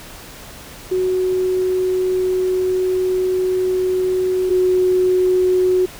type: tone pair in turn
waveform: sine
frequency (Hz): 370 / 367.7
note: F#4 / F#4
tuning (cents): 0 / -11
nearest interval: unison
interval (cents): 11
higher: first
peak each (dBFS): -15 / -12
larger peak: second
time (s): 0.91-4.5 / 4.5-5.86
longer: first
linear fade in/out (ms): 10
effects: pink hiss -37 dBFS RMS until 5.99 s